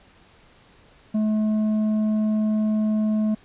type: tone with tanh clipping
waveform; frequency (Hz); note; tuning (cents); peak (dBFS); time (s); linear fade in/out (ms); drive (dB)
sine; 215; A3; -40; -20; 1.14-3.35; 10; 6
effects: pink hiss -54 dBFS RMS until 3.44 s + resampled to 8000 Hz